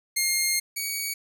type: tone pair in turn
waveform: 10% pulse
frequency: 2128 / 2255 Hz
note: C7 / C#7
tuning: +29 / +29 cents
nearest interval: minor second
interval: 100 cents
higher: second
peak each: -13 / -19 dBFS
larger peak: first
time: 0.16-0.6 / 0.76-1.14 s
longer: first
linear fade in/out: 10 ms
effects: none